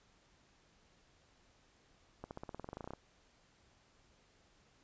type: accelerating click train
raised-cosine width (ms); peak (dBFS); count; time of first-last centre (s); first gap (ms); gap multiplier
1; -30; 16; 2.24-2.935; 69; 0.94
effects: pink hiss -69 dBFS RMS until 4.83 s + resampled to 16000 Hz